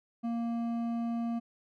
sine tone with hard clipping, 233.1 Hz, A#3, in tune, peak -32 dBFS, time 0.23-1.4 s, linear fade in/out 20 ms, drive 8 dB, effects none

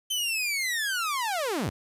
sawtooth linear sweep, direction down, 3100 to 65.41 Hz, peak -23 dBFS, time 0.1-1.7 s, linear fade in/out 10 ms, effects resampled to 32000 Hz + 9-bit

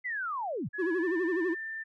sine linear sweep, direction down, 2057 to 80.3 Hz, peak -31 dBFS, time 0.04-0.69 s, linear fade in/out 20 ms
sine tone with pitch glide, 1691 to 1785.4 Hz, G#6 to A6, +31 to +25 cents, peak -35 dBFS, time 0.73-1.84 s, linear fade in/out 20 ms, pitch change +94 cents, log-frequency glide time 0.98-1.07 s
triangle tone with vibrato, 349.2 Hz, F4, in tune, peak -25 dBFS, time 0.78-1.55 s, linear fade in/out 20 ms, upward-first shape sine, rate 12 Hz, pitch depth 150 cents each way
effects none

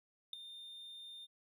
triangle tone with ADSR envelope, 3622 Hz, A7, 49 cents sharp, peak -32 dBFS, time 0.33-1.27 s, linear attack 3 ms, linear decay 5 ms, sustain -15 dB, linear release 31 ms, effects tanh soft clip ceiling -32 dBFS

